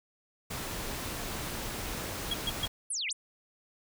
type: noise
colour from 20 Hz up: pink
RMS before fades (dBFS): -37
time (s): 0.5-2.68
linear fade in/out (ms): 10
type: tone bursts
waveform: triangle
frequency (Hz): 3300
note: G#7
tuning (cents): -12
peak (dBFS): -27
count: 3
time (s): 2.31-2.657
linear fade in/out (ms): 5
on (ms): 29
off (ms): 130
type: exponential two-way sweep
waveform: sine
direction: down then up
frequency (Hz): 11100 to 2000 to 11100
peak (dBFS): -31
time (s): 2.9-3.13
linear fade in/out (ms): 5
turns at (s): 3.08
effects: none